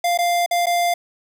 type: tone with dropouts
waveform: square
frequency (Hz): 697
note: F5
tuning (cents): -4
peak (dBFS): -17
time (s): 0.04-0.94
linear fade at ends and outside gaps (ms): 5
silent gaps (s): 0.176-0.187 / 0.462-0.51 / 0.659-0.667
effects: none